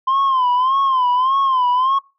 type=tone with vibrato; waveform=sine; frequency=1038 Hz; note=C6; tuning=14 cents flat; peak=-11 dBFS; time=0.07-1.99 s; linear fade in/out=10 ms; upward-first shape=sine; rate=1.7 Hz; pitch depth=100 cents each way; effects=noise-tail reverb RT60 0.3 s tail -24 dB re dry + tanh soft clip ceiling -12 dBFS